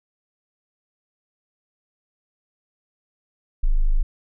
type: tone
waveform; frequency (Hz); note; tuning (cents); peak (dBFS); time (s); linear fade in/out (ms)
sine; 25.95; G#0; 0; -14; 3.63-4.03; 10
effects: none